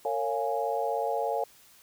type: chord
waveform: sine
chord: Bb minor seventh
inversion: none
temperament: equal with one note detuned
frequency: 457.6 / 554.4 / 698.5 / 830.6 Hz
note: Bb4 / Db5 / F5 / Ab5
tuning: -32 / 0 / 0 / 0 cents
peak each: -32 dBFS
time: 0.05-1.44 s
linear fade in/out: 2 ms
effects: white hiss -57 dBFS RMS until 1.82 s